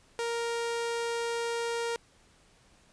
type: tone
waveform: sawtooth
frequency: 466.9 Hz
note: A#4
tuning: 3 cents sharp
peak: -26 dBFS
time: 0.19-1.96 s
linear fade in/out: 0 ms
effects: pink hiss -62 dBFS RMS until 2.92 s + resampled to 22050 Hz